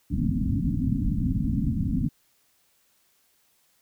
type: low-pass noise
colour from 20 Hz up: white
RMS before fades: -25 dBFS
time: 0.1-2.09 s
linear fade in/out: 20 ms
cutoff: 280 Hz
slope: 96 dB/octave
effects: white hiss -66 dBFS RMS until 3.81 s